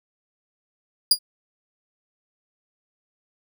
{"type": "tone with exponential decay", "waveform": "sawtooth", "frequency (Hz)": 4849, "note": "D#8", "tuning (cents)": -45, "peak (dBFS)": -6, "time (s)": [1.11, 1.19], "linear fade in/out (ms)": 5, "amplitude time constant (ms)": 16, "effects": []}